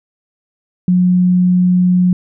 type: tone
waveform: sine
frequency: 180.6 Hz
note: F#3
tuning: 42 cents flat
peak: -8 dBFS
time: 0.88-2.13 s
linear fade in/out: 2 ms
effects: none